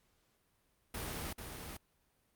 pink noise with echo, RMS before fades -41 dBFS, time 0.94-1.33 s, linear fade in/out 5 ms, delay 440 ms, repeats 1, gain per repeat -5 dB, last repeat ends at 1.77 s, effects pink hiss -75 dBFS RMS until 2.35 s + Opus 48 kbps

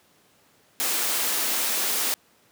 white high-pass noise, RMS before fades -25 dBFS, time 0.8-2.14 s, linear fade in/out 0 ms, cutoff 230 Hz, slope 24 dB/octave, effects pink hiss -60 dBFS RMS until 2.51 s + high-pass 150 Hz 12 dB/octave

